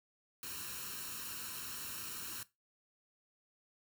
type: noise with comb filter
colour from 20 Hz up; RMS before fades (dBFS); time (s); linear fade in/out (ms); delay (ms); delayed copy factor
white; -44; 0.43-2.43; 2; 0.72; +0.7
effects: noise-tail reverb RT60 0.2 s tail -17 dB re dry + high-pass 60 Hz 12 dB/octave